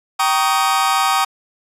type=chord; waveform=40% pulse; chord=Eb dominant seventh; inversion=first; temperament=just; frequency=777.8 / 933.4 / 1120.1 / 1244.5 Hz; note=G5 / Bb5 / Db6 / Eb6; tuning=-14 / +2 / +18 / 0 cents; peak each=-18 / -21 / -20 / -18 dBFS; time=0.19-1.25 s; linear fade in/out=10 ms; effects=resampled to 32000 Hz